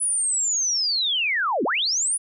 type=linear two-way sweep; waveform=sine; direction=down then up; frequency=10000 to 213.1 to 10000 Hz; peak=-20 dBFS; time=0-2.18 s; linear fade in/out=20 ms; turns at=1.64 s; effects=none